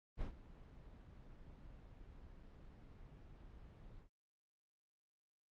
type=noise with ADSR envelope; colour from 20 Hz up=brown; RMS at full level=-41 dBFS; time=0.17-4.09 s; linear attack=43 ms; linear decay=110 ms; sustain=-16 dB; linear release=99 ms; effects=low-pass 4000 Hz 12 dB/octave + Opus 32 kbps